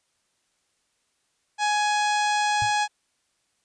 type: harmonic tone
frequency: 836 Hz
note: G#5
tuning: 11 cents sharp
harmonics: 1 / 2 / 3 / 4 / 5 / 6 / 7 / 8 / 9 / 10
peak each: -22 / -28 / -32 / -34 / -36 / -38 / -39 / -40 / -41 / -42 dBFS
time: 1.58-2.88 s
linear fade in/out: 50 ms
type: tone with exponential decay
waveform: sine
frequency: 110 Hz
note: A2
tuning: in tune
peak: -26 dBFS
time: 2.62-2.74 s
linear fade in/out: 0 ms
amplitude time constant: 26 ms
effects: white hiss -71 dBFS RMS until 3.64 s + resampled to 22050 Hz